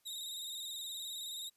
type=tone with vibrato; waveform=sawtooth; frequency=3752 Hz; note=A#7; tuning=11 cents sharp; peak=-38 dBFS; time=0.05-1.5 s; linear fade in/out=20 ms; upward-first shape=square; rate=19 Hz; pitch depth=44 cents each way; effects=white hiss -75 dBFS RMS until 1.56 s + resampled to 32000 Hz